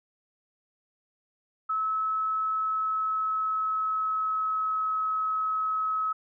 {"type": "tone with pitch glide", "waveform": "sine", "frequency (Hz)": [1296, 1284.1], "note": ["E6", "E6"], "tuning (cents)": [-30, -46], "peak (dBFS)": -25, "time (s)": [1.69, 6.13], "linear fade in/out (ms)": 10, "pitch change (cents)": -16, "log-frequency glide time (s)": [2.5, 4.93], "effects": []}